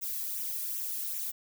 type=noise with flanger; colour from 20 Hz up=violet; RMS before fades=-35 dBFS; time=0.01-1.32 s; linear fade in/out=20 ms; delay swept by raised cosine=0.21 to 1.41 ms; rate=2.6 Hz; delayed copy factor=-0.55; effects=none